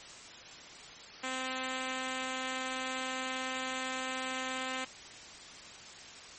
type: tone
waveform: 5% pulse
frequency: 259.4 Hz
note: C4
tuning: 15 cents flat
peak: -23 dBFS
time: 1.23-4.85 s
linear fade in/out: 10 ms
effects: white hiss -49 dBFS RMS until 6.38 s + MP3 32 kbps